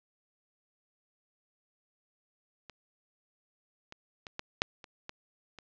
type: clicks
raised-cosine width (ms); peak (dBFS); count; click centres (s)
0.2; -28 / -27 / -25 / -18 / -7 / -29 / -22 / -29; 8; 2.697 / 3.924 / 4.268 / 4.394 / 4.619 / 4.842 / 5.094 / 5.587
effects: low-pass 5000 Hz 12 dB/octave